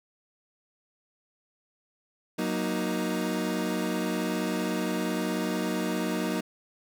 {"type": "chord", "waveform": "30% pulse", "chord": "D# minor", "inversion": "first", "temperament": "equal with one note detuned", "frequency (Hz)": [185, 235.5, 311.1], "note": ["F#3", "A#3", "D#4"], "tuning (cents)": [0, 18, 0], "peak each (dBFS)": [-29, -29, -29], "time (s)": [2.38, 6.41], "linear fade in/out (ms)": 10, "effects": []}